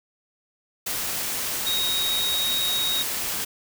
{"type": "tone in noise", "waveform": "sine", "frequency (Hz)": 3772, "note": "A#7", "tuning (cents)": 20, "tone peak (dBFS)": -23, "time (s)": [1.66, 3.03], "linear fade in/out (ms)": 10, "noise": "white", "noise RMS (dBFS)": -28, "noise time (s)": [0.86, 3.45], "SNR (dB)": 2, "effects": []}